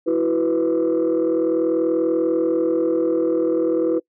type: chord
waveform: sine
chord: E suspended second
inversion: none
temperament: equal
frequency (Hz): 329.6 / 370 / 493.9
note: E4 / F#4 / B4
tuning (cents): 0 / 0 / 0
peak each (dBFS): -18 / -22 / -19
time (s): 0.06-4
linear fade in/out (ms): 20
effects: noise-tail reverb RT60 0.1 s tail -24 dB re dry + tanh soft clip ceiling -12 dBFS